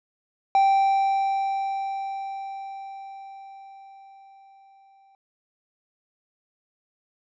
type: tone with exponential decay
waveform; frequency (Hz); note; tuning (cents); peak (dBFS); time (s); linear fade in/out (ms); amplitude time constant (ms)
triangle; 782; G5; -4; -13; 0.55-5.15; 1; 1000
effects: resampled to 16000 Hz